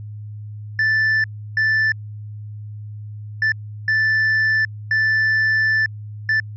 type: tone bursts at uneven times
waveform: triangle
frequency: 1760 Hz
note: A6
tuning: in tune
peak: -13 dBFS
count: 6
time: 0.79-1.24 / 1.57-1.92 / 3.42-3.52 / 3.88-4.65 / 4.91-5.86 / 6.29-6.4 s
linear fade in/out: 2 ms
effects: added 105 Hz sine -30 dBFS peak until 6.56 s + resampled to 16000 Hz